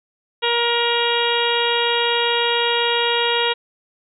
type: harmonic tone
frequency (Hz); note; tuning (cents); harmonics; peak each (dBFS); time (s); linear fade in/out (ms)
472.7; A#4; +24; 1 / 2 / 3 / 4 / 5 / 6 / 7 / 8; -22 / -23 / -27 / -27 / -28 / -24 / -24 / -27; 0.42-3.54; 20
effects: none